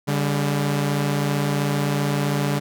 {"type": "tone pair together", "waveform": "sawtooth", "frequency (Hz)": [143.67, 199.2], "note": ["D3", "G3"], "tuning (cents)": [-38, 28], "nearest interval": "tritone", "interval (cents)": 566, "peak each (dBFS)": [-17, -22], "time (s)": [0.07, 2.6], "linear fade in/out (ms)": 20, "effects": []}